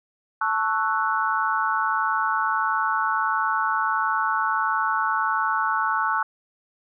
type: chord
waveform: sine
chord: F# minor seventh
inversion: first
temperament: equal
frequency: 880 / 1108.7 / 1318.5 / 1480 Hz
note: A5 / C#6 / E6 / F#6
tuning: 0 / 0 / 0 / 0 cents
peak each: -26 dBFS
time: 0.41-6.23 s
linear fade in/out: 5 ms
effects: none